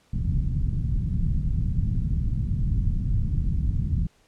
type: low-pass noise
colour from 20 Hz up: pink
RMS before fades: -24 dBFS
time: 0.13-4.07 s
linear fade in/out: 5 ms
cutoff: 170 Hz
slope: 24 dB/octave
effects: pink hiss -62 dBFS RMS until 4.27 s + low-pass 9000 Hz 12 dB/octave